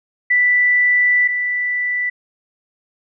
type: tone pair in turn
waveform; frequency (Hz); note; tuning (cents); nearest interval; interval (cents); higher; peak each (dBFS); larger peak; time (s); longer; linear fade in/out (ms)
sine; 1975.5 / 1975.5; B6 / B6; 0 / 0; unison; 0; neither; -11 / -17; first; 0.3-1.28 / 1.28-2.1; first; 10
effects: none